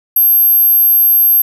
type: tone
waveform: sine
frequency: 12490 Hz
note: G9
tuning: 7 cents flat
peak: -6 dBFS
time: 0.16-1.42 s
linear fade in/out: 5 ms
effects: none